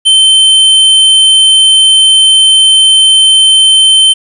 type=tone; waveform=square; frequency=3092 Hz; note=G7; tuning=24 cents flat; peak=-3 dBFS; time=0.05-4.14 s; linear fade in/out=20 ms; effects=resampled to 24000 Hz + 7-bit